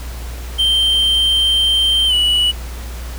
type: tone with pitch glide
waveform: triangle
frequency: 3136 to 2943 Hz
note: G7 to F#7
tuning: 0 to -10 cents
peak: -10 dBFS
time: 0.58-2.52 s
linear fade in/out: 20 ms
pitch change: -110 cents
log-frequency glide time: 2.07-2.14 s
effects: added 60 Hz sine -25 dBFS peak until 3.18 s + pink hiss -35 dBFS RMS until 3.18 s